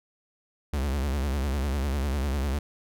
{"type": "tone with vibrato", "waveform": "45% pulse", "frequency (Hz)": 69.3, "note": "C#2", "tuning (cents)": 0, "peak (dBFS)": -25, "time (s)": [0.73, 2.59], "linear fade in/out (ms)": 5, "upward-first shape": "sine", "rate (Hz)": 10, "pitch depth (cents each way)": 130, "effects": []}